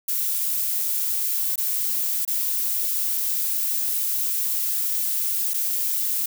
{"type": "noise with dropouts", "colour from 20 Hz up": "violet", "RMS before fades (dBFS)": -24, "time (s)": [0.08, 6.26], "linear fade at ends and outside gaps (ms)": 5, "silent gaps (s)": [[1.558, 1.578], [2.251, 2.276], [5.537, 5.541]], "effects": []}